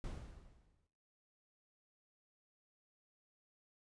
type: noise with exponential decay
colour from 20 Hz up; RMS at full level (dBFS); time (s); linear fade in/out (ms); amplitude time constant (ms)
brown; -41; 0.04-0.87; 1; 180
effects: noise-tail reverb RT60 0.7 s tail -18 dB re dry + resampled to 22050 Hz